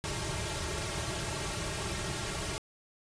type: noise with comb filter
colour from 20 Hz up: pink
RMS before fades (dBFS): -35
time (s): 0.04-2.58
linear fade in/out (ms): 0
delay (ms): 4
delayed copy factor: -0.95
effects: resampled to 22050 Hz